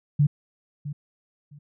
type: tone with echo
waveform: sine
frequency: 145.8 Hz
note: D3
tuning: 12 cents flat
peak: -15 dBFS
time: 0.19-0.27 s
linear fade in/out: 10 ms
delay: 660 ms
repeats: 2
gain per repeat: -14 dB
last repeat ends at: 1.59 s
effects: none